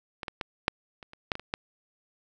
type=clicks; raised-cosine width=0.3 ms; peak=-19 / -18 / -15 / -6 / -28 / -30 / -10 / -19 / -26 / -12 dBFS; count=10; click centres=0.232 / 0.282 / 0.412 / 0.681 / 1.028 / 1.134 / 1.318 / 1.354 / 1.396 / 1.539 s; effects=none